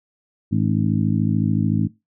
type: harmonic tone with a mistuned harmonic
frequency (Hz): 53.7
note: A1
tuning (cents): -41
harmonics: 2 / 3 / 4 / 5 / 6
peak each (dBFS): -22 / -22 / -21 / -26 / -29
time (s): 0.51-1.88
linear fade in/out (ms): 20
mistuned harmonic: 6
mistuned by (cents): -64
effects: noise-tail reverb RT60 0.2 s tail -18 dB re dry